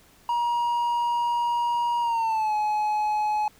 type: tone with pitch glide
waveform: triangle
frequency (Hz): 951 to 847.2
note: A#5 to G#5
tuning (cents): +34 to +34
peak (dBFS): -20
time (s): 0.29-3.48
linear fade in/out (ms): 2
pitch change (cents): -200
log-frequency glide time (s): 2.01-2.54
effects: pink hiss -56 dBFS RMS until 3.59 s